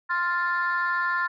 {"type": "chord", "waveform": "sine", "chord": "F major", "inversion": "second", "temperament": "equal", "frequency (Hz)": [1046.5, 1396.9, 1760], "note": ["C6", "F6", "A6"], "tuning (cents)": [0, 0, 0], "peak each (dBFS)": -26, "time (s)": [0.09, 1.28], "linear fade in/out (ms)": 20, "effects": ["tanh soft clip ceiling -17 dBFS"]}